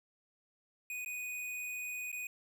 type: tone with dropouts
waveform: square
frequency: 2483 Hz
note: D#7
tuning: 4 cents flat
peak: -39 dBFS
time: 0.9-2.27 s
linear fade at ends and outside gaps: 2 ms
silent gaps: 1.048-1.06 / 2.117-2.127 s
effects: none